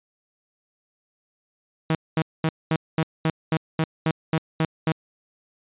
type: tone bursts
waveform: sawtooth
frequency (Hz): 159.7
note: D#3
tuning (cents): +45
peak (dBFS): -15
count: 12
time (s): 1.9-4.92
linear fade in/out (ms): 2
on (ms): 50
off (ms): 220
effects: resampled to 8000 Hz